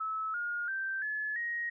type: tone with pitch steps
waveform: sine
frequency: 1300 / 1425.9 / 1563.9 / 1715.4 / 1881.5 Hz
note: E6 / F6 / G6 / A6 / A#6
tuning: -24 / +36 / -5 / -44 / +16 cents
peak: -32 dBFS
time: 0-1.7 s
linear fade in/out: 10 ms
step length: 340 ms
effects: none